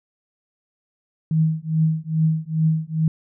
sine tone with tremolo, 158.9 Hz, D#3, 37 cents sharp, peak -13 dBFS, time 1.31-3.08 s, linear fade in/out 2 ms, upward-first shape triangle, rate 2.4 Hz, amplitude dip 100%, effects none

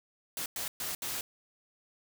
white noise bursts at uneven times, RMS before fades -36 dBFS, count 4, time 0.37-0.46 / 0.56-0.68 / 0.8-0.95 / 1.02-1.21 s, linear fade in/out 2 ms, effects none

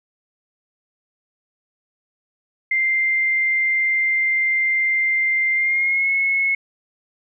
sine tone with pitch glide, 2093 to 2184 Hz, C7 to C#7, 0 to -26 cents, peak -16 dBFS, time 2.71-6.55 s, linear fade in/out 5 ms, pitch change +74 cents, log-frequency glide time 5.55-6.1 s, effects none

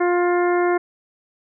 harmonic tone, 352.7 Hz, F4, 17 cents sharp, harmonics 1 / 2 / 3 / 4 / 5 / 6, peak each -17 / -23 / -27 / -29 / -31 / -33 dBFS, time 0-0.78 s, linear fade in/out 10 ms, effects none

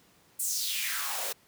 white noise with high-pass filter sweep, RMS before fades -32 dBFS, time 0.39-1.33 s, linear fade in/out 10 ms, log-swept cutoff 9300 to 440 Hz, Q 3.4, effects pink hiss -62 dBFS RMS until 1.47 s + high-pass 100 Hz 12 dB/octave

